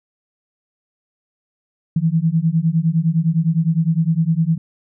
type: beating tone pair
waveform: sine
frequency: 158.4 / 168.2 Hz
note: D#3 / E3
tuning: +31 / +35 cents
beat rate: 9.8 Hz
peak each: -17 dBFS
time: 1.96-4.58 s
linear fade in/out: 5 ms
effects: none

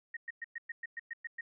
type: tone bursts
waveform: sine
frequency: 1864.7 Hz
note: A#6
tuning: in tune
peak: -37 dBFS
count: 10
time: 0.14-1.41 s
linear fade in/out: 5 ms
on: 28 ms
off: 110 ms
effects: none

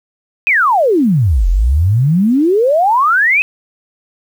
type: exponential two-way sweep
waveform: sine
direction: down then up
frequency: 2600 to 40.94 to 2600 Hz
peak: -8 dBFS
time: 0.47-3.42 s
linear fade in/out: 0 ms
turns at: 1.48 s
effects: 7-bit

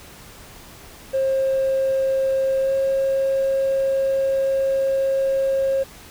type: tone with pitch glide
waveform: triangle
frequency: 534 to 539.3 Hz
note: C5 to C#5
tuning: +35 to -48 cents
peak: -14 dBFS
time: 1.13-5.84 s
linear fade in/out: 20 ms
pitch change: +17 cents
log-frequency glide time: 2.61-2.72 s
effects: tanh soft clip ceiling -14 dBFS + pink hiss -43 dBFS RMS until 6.1 s

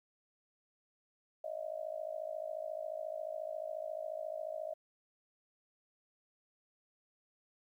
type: tone with amplitude modulation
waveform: sine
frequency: 630 Hz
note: D#5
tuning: 21 cents sharp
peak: -34 dBFS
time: 1.44-4.74 s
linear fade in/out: 5 ms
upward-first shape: sine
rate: 54.2 Hz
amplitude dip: 95%
effects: 12-bit

